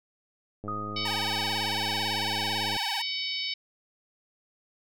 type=click train; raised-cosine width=2 ms; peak=-26 dBFS; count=222; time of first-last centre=0.64-2.765 s; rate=104 Hz
type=tone with exponential decay; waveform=sine; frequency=1244.5 Hz; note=D#6; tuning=in tune; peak=-30 dBFS; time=0.68-2.25 s; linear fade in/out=2 ms; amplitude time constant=340 ms
type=harmonic tone; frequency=754 Hz; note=F#5; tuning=32 cents sharp; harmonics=3 / 4 / 5 / 6 / 7; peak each=-36 / -35 / -35 / -37 / -36 dBFS; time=0.96-3.54 s; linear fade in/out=5 ms
type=tone with vibrato; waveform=sawtooth; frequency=860 Hz; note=A5; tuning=40 cents flat; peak=-28 dBFS; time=1.05-3.02 s; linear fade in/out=5 ms; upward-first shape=triangle; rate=18 Hz; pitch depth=200 cents each way
effects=none